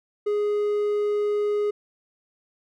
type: tone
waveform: triangle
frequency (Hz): 415.3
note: G#4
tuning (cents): 0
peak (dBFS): -19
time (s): 0.26-1.71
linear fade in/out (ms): 10
effects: none